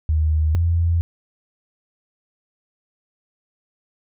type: tone pair in turn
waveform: sine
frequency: 77.78 / 84.49 Hz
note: D#2 / E2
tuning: 0 / +43 cents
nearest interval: minor second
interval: 143 cents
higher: second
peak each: -15 dBFS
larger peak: neither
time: 0.09-0.55 / 0.55-1.01 s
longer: neither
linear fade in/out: 0 ms
effects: none